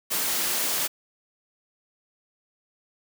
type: high-pass noise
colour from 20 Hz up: white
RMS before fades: -26 dBFS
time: 0.1-0.88 s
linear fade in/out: 20 ms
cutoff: 170 Hz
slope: 12 dB/octave
effects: none